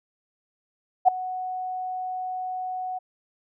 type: tone with ADSR envelope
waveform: sine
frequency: 740 Hz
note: F#5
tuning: in tune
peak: -9 dBFS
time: 1.05-2.99 s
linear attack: 32 ms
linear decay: 5 ms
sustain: -19 dB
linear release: 14 ms
effects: none